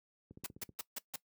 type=click train; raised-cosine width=3 ms; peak=-38 dBFS; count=7; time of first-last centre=0.31-0.692 s; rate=15.7 Hz
type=noise bursts; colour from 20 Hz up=white; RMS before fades=-40 dBFS; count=5; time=0.44-1.16 s; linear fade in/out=5 ms; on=24 ms; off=150 ms
effects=noise-tail reverb RT60 0.1 s tail -19 dB re dry + high-pass 80 Hz 12 dB/octave